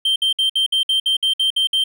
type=tone bursts; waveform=triangle; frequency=3139 Hz; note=G7; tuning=2 cents sharp; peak=-13 dBFS; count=11; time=0.05-1.84 s; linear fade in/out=5 ms; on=110 ms; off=58 ms; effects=none